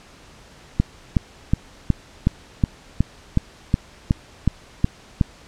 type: click train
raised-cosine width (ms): 5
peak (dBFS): -3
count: 13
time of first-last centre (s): 0.8-5.212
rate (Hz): 2.72
effects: pink hiss -47 dBFS RMS until 5.47 s + low-pass 7000 Hz 12 dB/octave